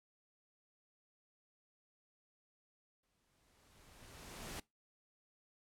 pink noise with exponential growth, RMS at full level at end -44 dBFS, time 3.03-4.6 s, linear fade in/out 5 ms, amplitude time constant 340 ms, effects noise-tail reverb RT60 0.2 s tail -22 dB re dry + low-pass 12000 Hz 12 dB/octave

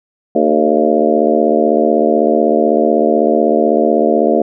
harmonic tone with a mistuned harmonic, 76 Hz, D#2, 40 cents flat, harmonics 3 / 4 / 5 / 6 / 7 / 8 / 9, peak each -17 / -17 / -17 / -17 / -17 / -17 / -17 dBFS, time 0.35-4.42 s, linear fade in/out 5 ms, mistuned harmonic 6, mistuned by -54 cents, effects none

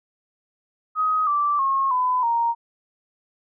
sine tone with pitch steps, 1259 / 1167.9 / 1083.4 / 1005.1 / 932.4 Hz, D#6 / D6 / C#6 / B5 / A#5, +20 / -10 / -40 / +30 / 0 cents, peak -18 dBFS, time 0.95-2.55 s, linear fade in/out 50 ms, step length 320 ms, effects none

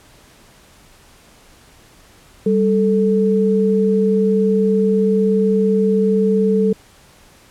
sine tone pair together, 196 / 439.5 Hz, G3 / A4, 0 / -2 cents, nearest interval octave + major second, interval 1398 cents, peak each -15 dBFS, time 2.46-6.73 s, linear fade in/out 5 ms, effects pink hiss -48 dBFS RMS until 7.5 s + low-pass 12000 Hz 12 dB/octave

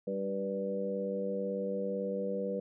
harmonic tone with a mistuned harmonic, 98 Hz, G2, in tune, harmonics 2 / 3 / 4 / 5 / 6, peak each -37 / -46 / -43 / -34 / -41 dBFS, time 0.07-2.6 s, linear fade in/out 5 ms, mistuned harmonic 4, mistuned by -30 cents, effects none

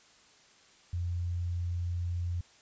sine tone, 87.31 Hz, F2, in tune, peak -30 dBFS, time 0.93-2.41 s, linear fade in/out 5 ms, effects white hiss -60 dBFS RMS until 2.61 s + resampled to 16000 Hz

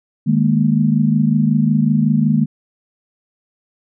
sine chord, D# suspended fourth, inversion none, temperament equal with one note detuned, 153.42 / 207.7 / 233.1 Hz, D#3 / G#3 / A#3, -24 / 0 / 0 cents, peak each -16 dBFS, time 0.26-2.46 s, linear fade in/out 20 ms, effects none

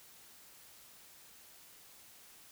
silence, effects white hiss -58 dBFS RMS until 2.51 s

